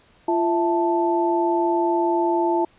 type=tone cluster; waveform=sine; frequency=343 / 659 / 880 Hz; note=F4 / E5 / A5; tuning=-31 / -1 / 0 cents; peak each=-20 / -26 / -22 dBFS; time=0.28-2.65 s; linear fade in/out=5 ms; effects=pink hiss -56 dBFS RMS until 2.78 s + resampled to 8000 Hz